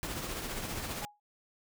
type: noise with tremolo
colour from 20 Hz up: pink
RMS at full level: -36 dBFS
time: 0.03-1.05 s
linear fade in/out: 0 ms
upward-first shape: triangle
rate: 15 Hz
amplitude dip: 45%
type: tone with exponential decay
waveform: sine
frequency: 829 Hz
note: G#5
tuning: 3 cents flat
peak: -36 dBFS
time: 1.02-1.2 s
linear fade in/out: 5 ms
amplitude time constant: 37 ms
effects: none